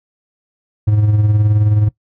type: tone with tremolo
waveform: triangle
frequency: 105.4 Hz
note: G#2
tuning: 26 cents sharp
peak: -6 dBFS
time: 0.87-1.89 s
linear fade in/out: 10 ms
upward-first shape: sine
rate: 19 Hz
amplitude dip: 45%
effects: noise-tail reverb RT60 0.1 s tail -19 dB re dry